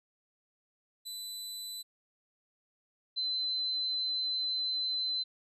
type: tone pair in turn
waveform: sawtooth / sine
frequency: 4000 / 4053 Hz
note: B7 / B7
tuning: +21 / +44 cents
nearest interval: unison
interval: 23 cents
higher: second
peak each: -36 / -30 dBFS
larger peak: second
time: 1.05-1.83 / 3.16-5.24 s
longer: second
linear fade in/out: 20 ms
effects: resampled to 32000 Hz